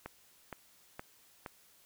click train, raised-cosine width 0.5 ms, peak -26 dBFS, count 4, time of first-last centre 0.06-1.462 s, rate 2.14 Hz, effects white hiss -64 dBFS RMS until 1.85 s

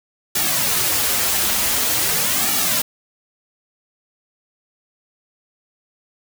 white noise with flanger, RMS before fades -19 dBFS, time 0.35-2.82 s, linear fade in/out 5 ms, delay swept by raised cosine 1.9 to 7.2 ms, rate 0.46 Hz, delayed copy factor -0.8, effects none

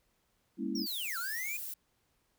sine chord, G diminished seventh, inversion none, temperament equal with one note detuned, 200.6 / 233.1 / 277.2 / 329.6 Hz, G3 / Bb3 / Db4 / Fb4, +40 / 0 / 0 / 0 cents, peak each -38 dBFS, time 0.57-0.87 s, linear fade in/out 50 ms
square linear two-way sweep, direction down then up, 5710 to 1318.5 to 2483 Hz, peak -37 dBFS, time 0.75-1.57 s, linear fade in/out 5 ms, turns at 1.18 s
violet noise, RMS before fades -41 dBFS, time 0.86-1.74 s, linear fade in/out 5 ms
effects pink hiss -75 dBFS RMS until 2.38 s

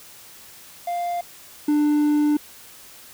triangle tone pair in turn, 698.5 / 296.9 Hz, F5 / D4, 0 / +19 cents, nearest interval octave + minor third, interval 1481 cents, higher first, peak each -21 / -14 dBFS, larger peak second, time 0.87-1.21 / 1.68-2.37 s, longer second, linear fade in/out 5 ms, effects white hiss -45 dBFS RMS until 3.13 s

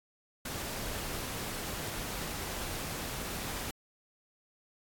pink noise, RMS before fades -38 dBFS, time 0.45-3.71 s, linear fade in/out 5 ms, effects AAC 64 kbps

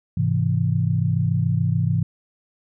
sine chord, Ab augmented, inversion none, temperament equal, 103.83 / 130.81 / 164.81 Hz, Ab2 / C3 / E3, 0 / 0 / 0 cents, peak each -22 dBFS, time 0.17-2.03 s, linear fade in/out 5 ms, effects none

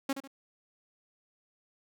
sawtooth tone with echo, 272.9 Hz, C#4, 27 cents flat, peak -24 dBFS, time 0.09-0.13 s, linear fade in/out 5 ms, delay 73 ms, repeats 2, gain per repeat -9 dB, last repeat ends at 0.276 s, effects none

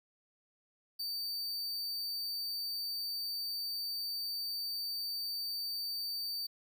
45% pulse tone, 4604 Hz, D8, 35 cents flat, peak -35 dBFS, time 0.99-6.47 s, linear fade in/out 10 ms, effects none

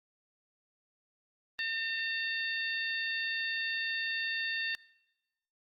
harmonic tone, 906 Hz, A#5, 50 cents flat, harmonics 2 / 3 / 4 / 5, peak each -34 / -38 / -40 / -42 dBFS, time 1.59-4.75 s, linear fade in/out 0 ms, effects noise-tail reverb RT60 1.0 s tail -23 dB re dry + Opus 24 kbps

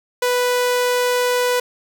sawtooth tone, 493.9 Hz, B4, in tune, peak -12 dBFS, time 0.22-1.6 s, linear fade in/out 5 ms, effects none

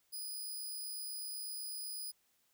5% pulse tone, 4967 Hz, D#8, 4 cents flat, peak -34 dBFS, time 0.12-2.12 s, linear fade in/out 20 ms, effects white hiss -75 dBFS RMS until 2.53 s

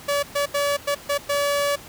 sawtooth tone bursts at uneven times, 572 Hz, D5, 46 cents flat, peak -16 dBFS, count 6, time 0.08-0.23 / 0.35-0.46 / 0.54-0.77 / 0.87-0.95 / 1.09-1.18 / 1.29-1.76 s, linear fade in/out 10 ms, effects pink hiss -42 dBFS RMS until 1.88 s + high-pass 60 Hz 12 dB/octave

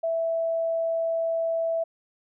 sine tone, 659.3 Hz, E5, in tune, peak -23 dBFS, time 0.03-1.84 s, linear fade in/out 10 ms, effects none

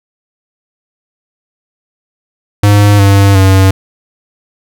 square tone with pitch steps, 102.6 / 99.05 / 95.62 Hz, G#2 / G2 / G2, -21 / +18 / -43 cents, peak -4 dBFS, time 2.63-3.71 s, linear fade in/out 5 ms, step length 360 ms, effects none

